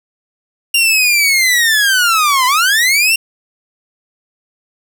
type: linear two-way sweep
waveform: sawtooth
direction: down then up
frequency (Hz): 2800 to 987 to 2780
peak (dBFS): -6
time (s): 0.74-3.16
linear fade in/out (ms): 5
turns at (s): 2.46
effects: none